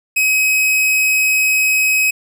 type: tone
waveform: 45% pulse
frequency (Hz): 2540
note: D#7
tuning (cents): +35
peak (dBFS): -12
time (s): 0.16-2.11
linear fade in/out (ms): 10
effects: none